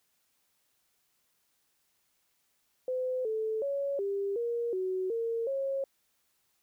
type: tone with pitch steps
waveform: sine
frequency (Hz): 510 / 438.5 / 559 / 397.7 / 470.9 / 373.2 / 459.4 / 544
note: C5 / A4 / C#5 / G4 / A#4 / F#4 / A#4 / C#5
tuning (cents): -44 / -6 / +14 / +25 / +18 / +15 / -25 / -33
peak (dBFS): -29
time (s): 2.88-5.84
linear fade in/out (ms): 2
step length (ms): 370
effects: white hiss -74 dBFS RMS until 6.62 s